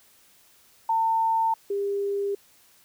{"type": "tone pair in turn", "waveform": "sine", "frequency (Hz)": [900, 400.9], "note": ["A5", "G4"], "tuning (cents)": [39, 39], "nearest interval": "octave + major second", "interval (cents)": 1400, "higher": "first", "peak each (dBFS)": [-20, -24], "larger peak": "first", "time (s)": [[0.89, 1.54], [1.7, 2.35]], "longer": "neither", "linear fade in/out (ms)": 5, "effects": ["white hiss -58 dBFS RMS until 2.84 s"]}